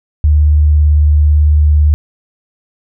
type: tone with vibrato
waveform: sine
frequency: 74.9 Hz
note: D2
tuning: 35 cents sharp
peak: -5 dBFS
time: 0.24-1.94 s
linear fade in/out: 0 ms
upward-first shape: sine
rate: 18 Hz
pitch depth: 20 cents each way
effects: none